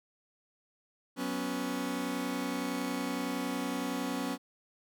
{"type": "chord", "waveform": "sawtooth", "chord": "F# suspended fourth", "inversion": "none", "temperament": "just", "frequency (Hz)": [185, 246.7, 277.5], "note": ["F#3", "B3", "C#4"], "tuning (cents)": [0, -2, 2], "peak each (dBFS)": [-36, -32, -31], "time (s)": [1.16, 4.38], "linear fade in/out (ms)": 50, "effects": []}